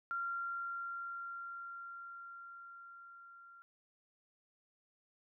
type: tone with level ramp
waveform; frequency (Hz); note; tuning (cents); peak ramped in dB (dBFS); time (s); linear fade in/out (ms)
sine; 1381; F6; -20; -35 to -55; 0.11-3.62; 0
effects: none